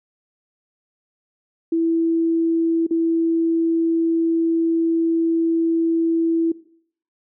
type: tone with dropouts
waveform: sine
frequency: 330 Hz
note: E4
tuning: 2 cents sharp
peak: -16 dBFS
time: 1.72-6.52 s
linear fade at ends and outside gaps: 5 ms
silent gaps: 2.867-2.908 s
effects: noise-tail reverb RT60 0.6 s tail -19 dB re dry